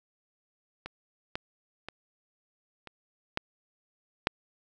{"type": "clicks", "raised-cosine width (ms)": 0.3, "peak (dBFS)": [-22, -16, -22, -27, -12, -7], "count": 6, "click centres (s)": [0.86, 1.355, 1.886, 2.873, 3.374, 4.271], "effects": []}